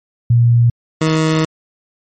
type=tone pair in turn; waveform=sine / 20% pulse; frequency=118.6 / 158.31 Hz; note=A#2 / D#3; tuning=+30 / +30 cents; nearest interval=perfect fourth; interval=500 cents; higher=second; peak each=-7 dBFS; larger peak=neither; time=0.3-0.7 / 1.01-1.45 s; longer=second; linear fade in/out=5 ms; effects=MP3 32 kbps